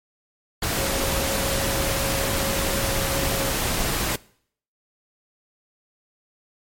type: tone in noise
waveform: sine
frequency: 546 Hz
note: C#5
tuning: 26 cents flat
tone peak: -28 dBFS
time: 0.77-3.52 s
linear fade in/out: 5 ms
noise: pink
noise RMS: -24 dBFS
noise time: 0.62-4.16 s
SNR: -7 dB
effects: noise-tail reverb RT60 0.6 s tail -22 dB re dry + MP3 64 kbps